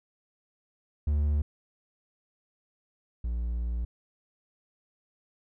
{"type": "tone pair in turn", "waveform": "triangle", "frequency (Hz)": [73.8, 58.58], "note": ["D2", "A#1"], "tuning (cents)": [9, 9], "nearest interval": "major third", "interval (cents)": 400, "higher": "first", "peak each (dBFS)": [-21, -26], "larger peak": "first", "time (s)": [[1.07, 1.42], [3.24, 3.85]], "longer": "second", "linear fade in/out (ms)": 5, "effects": []}